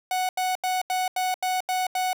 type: tone bursts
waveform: 45% pulse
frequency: 740 Hz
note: F#5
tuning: in tune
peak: -23 dBFS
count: 8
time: 0.11-2.131 s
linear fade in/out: 2 ms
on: 180 ms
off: 83 ms
effects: none